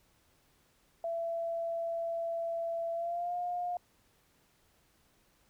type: tone with pitch glide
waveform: sine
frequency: 670 to 709.8 Hz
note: E5 to F5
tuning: +28 to +28 cents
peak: -32 dBFS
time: 1.04-3.77 s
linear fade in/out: 2 ms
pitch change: +100 cents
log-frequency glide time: 2.93-3.35 s
effects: pink hiss -69 dBFS RMS until 5.49 s